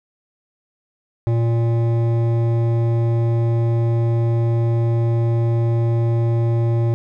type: tone with hard clipping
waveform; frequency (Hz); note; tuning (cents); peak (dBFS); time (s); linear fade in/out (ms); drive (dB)
sine; 116.2; A#2; -5; -17; 1.27-6.94; 0; 12
effects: none